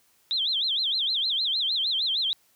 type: tone with vibrato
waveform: sine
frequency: 3600 Hz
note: A7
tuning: 39 cents sharp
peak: -23 dBFS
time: 0.31-2.33 s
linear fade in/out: 0 ms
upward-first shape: sine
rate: 6.5 Hz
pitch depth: 260 cents each way
effects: white hiss -64 dBFS RMS until 2.55 s + high-pass 60 Hz 12 dB/octave